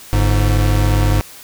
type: tone pair together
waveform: square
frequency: 48.87 / 103.3 Hz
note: G1 / G#2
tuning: -5 / -9 cents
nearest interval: octave + minor second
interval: 1296 cents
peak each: -15 dBFS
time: 0.13-1.21 s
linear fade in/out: 0 ms
effects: white hiss -38 dBFS RMS until 1.43 s